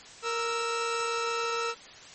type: tone pair together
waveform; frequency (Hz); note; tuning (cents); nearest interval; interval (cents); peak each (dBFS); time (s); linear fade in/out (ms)
sawtooth; 465.4 / 1318.5; A#4 / E6; -3 / 0; octave + tritone; 1803; -27; 0.22-1.75; 50
effects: white hiss -48 dBFS RMS until 2.14 s + MP3 32 kbps